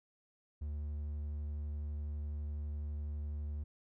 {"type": "tone", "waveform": "triangle", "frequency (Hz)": 74, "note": "D2", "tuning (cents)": 14, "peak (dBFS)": -35, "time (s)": [0.61, 3.64], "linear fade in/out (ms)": 10, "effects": []}